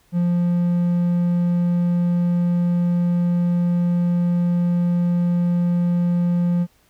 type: tone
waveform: triangle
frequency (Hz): 174.61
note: F3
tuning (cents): 0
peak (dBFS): -14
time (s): 0.12-6.67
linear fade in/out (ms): 50
effects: pink hiss -59 dBFS RMS until 6.89 s